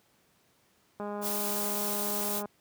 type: click train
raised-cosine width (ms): 1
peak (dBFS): -24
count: 301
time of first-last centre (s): 1-2.456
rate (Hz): 206
type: noise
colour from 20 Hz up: blue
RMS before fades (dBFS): -33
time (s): 1.21-2.43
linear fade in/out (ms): 50
effects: pink hiss -67 dBFS RMS until 2.6 s + high-pass 100 Hz 12 dB/octave